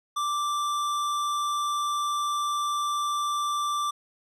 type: tone with hard clipping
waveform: triangle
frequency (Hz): 1174.7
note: D6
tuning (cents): 0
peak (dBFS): -27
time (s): 0.16-3.91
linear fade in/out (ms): 10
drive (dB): 18
effects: none